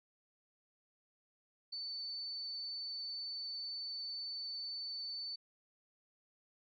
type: tone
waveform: sine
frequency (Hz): 4511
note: C#8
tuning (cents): +29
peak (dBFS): -40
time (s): 1.72-5.36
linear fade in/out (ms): 10
effects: none